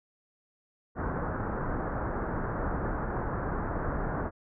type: low-pass noise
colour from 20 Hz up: pink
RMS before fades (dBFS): -32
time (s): 0.95-4.31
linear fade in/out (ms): 50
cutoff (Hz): 1600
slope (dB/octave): 48
effects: none